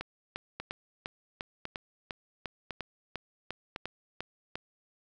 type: two click trains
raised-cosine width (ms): 0.3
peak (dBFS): -20 / -21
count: 14 / 4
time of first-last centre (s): 0.01-4.555 / 0.6-3.761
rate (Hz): 2.86 / 0.949
effects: none